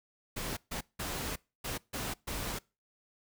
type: noise bursts at uneven times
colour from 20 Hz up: pink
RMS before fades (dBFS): -37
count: 6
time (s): 0.36-0.57 / 0.71-0.81 / 0.99-1.36 / 1.64-1.78 / 1.93-2.14 / 2.27-2.59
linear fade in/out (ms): 10
effects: noise-tail reverb RT60 0.3 s tail -24 dB re dry